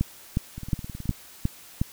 two click trains, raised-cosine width 5 ms, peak -10 / -23 dBFS, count 6 / 11, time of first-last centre 0.01-1.815 / 0.58-1.109 s, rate 2.77 / 18.9 Hz, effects white hiss -48 dBFS RMS until 1.92 s

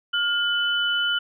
sine tone pair together, 1416.2 / 2999 Hz, F6 / F#7, +24 / +23 cents, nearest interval octave + minor second, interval 1299 cents, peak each -23 dBFS, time 0.13-1.19 s, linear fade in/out 10 ms, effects none

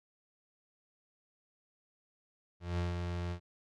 35% pulse tone with ADSR envelope, 87.31 Hz, F2, in tune, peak -29 dBFS, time 2.6-3.4 s, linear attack 180 ms, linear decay 160 ms, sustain -4 dB, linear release 85 ms, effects low-pass 5000 Hz 12 dB/octave

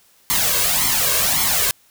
white noise with flanger, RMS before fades -18 dBFS, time 0.3-1.71 s, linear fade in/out 0 ms, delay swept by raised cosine 0.93 to 1.88 ms, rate 1.8 Hz, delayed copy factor +0.75, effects white hiss -55 dBFS RMS until 1.9 s

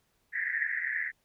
pink band-pass noise, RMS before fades -32 dBFS, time 0.32-1.12 s, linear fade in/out 50 ms, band 1700 to 2000 Hz, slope 96 dB/octave, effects pink hiss -73 dBFS RMS until 1.24 s

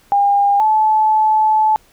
sine tone pair in turn, 806 / 865.9 Hz, G5 / A5, +48 / -28 cents, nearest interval minor second, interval 124 cents, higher second, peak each -10 dBFS, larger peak neither, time 0.12-0.6 / 0.6-1.76 s, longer second, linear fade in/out 0 ms, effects pink hiss -52 dBFS RMS until 1.92 s

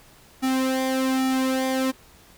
sawtooth tone with flanger, 262 Hz, C4, 2 cents sharp, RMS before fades -23 dBFS, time 0.42-1.92 s, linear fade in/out 20 ms, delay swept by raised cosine 1.9 to 3.1 ms, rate 1.2 Hz, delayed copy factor -0.7, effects pink hiss -52 dBFS RMS until 2.37 s

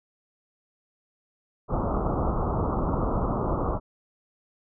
pink low-pass noise, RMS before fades -26 dBFS, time 1.68-3.8 s, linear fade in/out 50 ms, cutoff 1300 Hz, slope 96 dB/octave, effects none

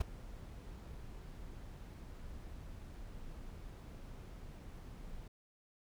brown noise with ADSR envelope, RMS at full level -29 dBFS, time 0-5.28 s, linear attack 11 ms, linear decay 10 ms, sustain -20 dB, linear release 5 ms, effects none

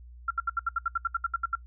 sine tone bursts, 1368 Hz, F6, 36 cents flat, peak -23 dBFS, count 14, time 0.28-1.554 s, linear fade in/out 5 ms, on 26 ms, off 70 ms, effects noise-tail reverb RT60 0.1 s tail -20 dB re dry + added 60 Hz sine -45 dBFS peak until 1.66 s

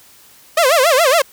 sawtooth tone with vibrato, 590 Hz, D5, 8 cents sharp, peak -6 dBFS, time 0.57-1.22 s, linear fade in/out 5 ms, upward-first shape sine, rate 7.2 Hz, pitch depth 270 cents each way, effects white hiss -46 dBFS RMS until 1.32 s

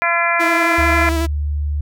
harmonic tone, 340.4 Hz, F4, 44 cents flat, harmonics 2 / 3 / 4 / 5 / 6 / 7, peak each -21 / -21 / -21 / -21 / -21 / -21 dBFS, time 0.02-1.09 s, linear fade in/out 0 ms
sawtooth tone with vibrato, 329.6 Hz, E4, in tune, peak -15 dBFS, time 0.39-1.27 s, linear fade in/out 20 ms, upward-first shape square, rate 11 Hz, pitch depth 21 cents each way
sine tone, 73.42 Hz, D2, in tune, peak -17 dBFS, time 0.78-1.81 s, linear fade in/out 5 ms
effects none

